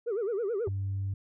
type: tone with vibrato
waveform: sine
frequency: 430 Hz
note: A4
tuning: 40 cents flat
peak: -26 dBFS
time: 0.06-0.69 s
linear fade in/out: 20 ms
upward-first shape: sine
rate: 9.3 Hz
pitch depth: 210 cents each way
type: tone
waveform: sine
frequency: 97.7 Hz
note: G2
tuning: 5 cents flat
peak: -28 dBFS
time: 0.67-1.14 s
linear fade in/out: 5 ms
effects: tanh soft clip ceiling -26 dBFS